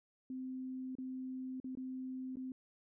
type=tone with dropouts; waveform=sine; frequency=258.7 Hz; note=C4; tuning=19 cents flat; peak=-40 dBFS; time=0.3-2.52 s; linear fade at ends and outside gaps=2 ms; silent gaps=0.953-0.984 / 1.601-1.643 / 1.752-1.772 / 2.357-2.369 s; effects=none